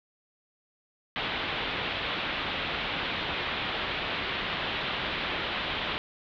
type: low-pass noise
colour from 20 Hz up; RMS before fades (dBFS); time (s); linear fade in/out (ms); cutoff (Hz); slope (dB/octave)
white; -32; 1.16-5.98; 0; 3700; 48
effects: none